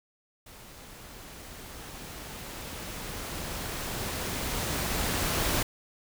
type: noise with level ramp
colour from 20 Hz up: pink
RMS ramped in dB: -49 to -27 dBFS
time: 0.46-5.63 s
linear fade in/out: 5 ms
effects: none